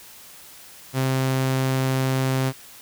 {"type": "tone", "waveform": "sawtooth", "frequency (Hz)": 131.8, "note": "C3", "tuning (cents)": 13, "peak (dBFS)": -16, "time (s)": [0.93, 2.53], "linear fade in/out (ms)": 50, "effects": ["white hiss -45 dBFS RMS until 2.81 s"]}